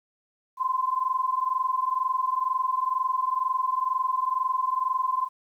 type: tone pair together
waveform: sine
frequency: 1024.4 / 1046.5 Hz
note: C6 / C6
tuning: -37 / 0 cents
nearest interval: unison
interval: 37 cents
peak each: -26 dBFS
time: 0.57-5.29 s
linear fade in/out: 50 ms
effects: 10-bit